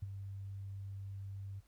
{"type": "tone with ADSR envelope", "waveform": "sine", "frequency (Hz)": 98.2, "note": "G2", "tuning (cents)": 4, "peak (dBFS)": -35, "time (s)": [0.02, 1.61], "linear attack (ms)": 8, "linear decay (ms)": 24, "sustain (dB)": -7, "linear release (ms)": 25, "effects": ["added 50 Hz sine -66 dBFS peak until 1.67 s", "pink hiss -74 dBFS RMS until 1.67 s"]}